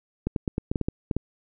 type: clicks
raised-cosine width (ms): 3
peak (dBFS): -12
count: 10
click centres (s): 0.27 / 0.362 / 0.478 / 0.581 / 0.715 / 0.758 / 0.813 / 0.885 / 1.112 / 1.166
effects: none